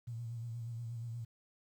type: tone with vibrato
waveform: sine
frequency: 116.54 Hz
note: A#2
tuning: in tune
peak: -39 dBFS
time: 0.07-1.25 s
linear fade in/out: 10 ms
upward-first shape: sine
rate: 8.4 Hz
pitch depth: 49 cents each way
effects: 11-bit